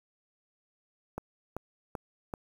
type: click train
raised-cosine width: 1 ms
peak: -21 dBFS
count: 4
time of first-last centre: 1.18-2.338 s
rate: 2.59 Hz
effects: 8-bit